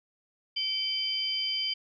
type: tone cluster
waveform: sine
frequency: 2311 / 3089 / 4786 Hz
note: D7 / G7 / D8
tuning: -28 / -26 / +32 cents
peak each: -38 / -30 / -32 dBFS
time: 0.56-1.74 s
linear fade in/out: 10 ms
effects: none